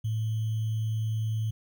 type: tone with sample-and-hold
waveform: sine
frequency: 110 Hz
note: A2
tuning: in tune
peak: -26 dBFS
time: 0.04-1.51 s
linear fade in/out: 10 ms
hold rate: 3150 Hz
effects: none